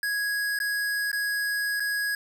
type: tone with dropouts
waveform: square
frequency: 1661.2 Hz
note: G#6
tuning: in tune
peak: -26 dBFS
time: 0.03-2.15 s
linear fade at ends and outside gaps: 2 ms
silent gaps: 0.589-0.601 / 1.116-1.129 / 1.798-1.803 s
effects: none